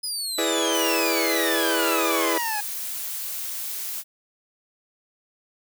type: exponential sweep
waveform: 25% pulse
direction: down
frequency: 5070 to 822 Hz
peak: -22 dBFS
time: 0.03-2.61 s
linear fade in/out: 10 ms
type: chord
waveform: sawtooth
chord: E dominant seventh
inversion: none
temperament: equal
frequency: 329.6 / 415.3 / 493.9 / 587.3 Hz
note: E4 / G#4 / B4 / D5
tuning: 0 / 0 / 0 / 0 cents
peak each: -22 / -25 / -24 / -26 dBFS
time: 0.38-2.38 s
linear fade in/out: 5 ms
type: noise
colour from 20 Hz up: blue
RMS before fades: -31 dBFS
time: 0.71-4.04 s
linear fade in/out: 50 ms
effects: none